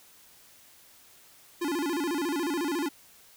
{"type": "tone with vibrato", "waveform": "square", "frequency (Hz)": 314.6, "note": "D#4", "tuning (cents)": 19, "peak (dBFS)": -28, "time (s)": [1.61, 2.89], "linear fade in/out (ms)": 10, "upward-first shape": "square", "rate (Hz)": 14, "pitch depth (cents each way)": 170, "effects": ["white hiss -56 dBFS RMS until 3.36 s"]}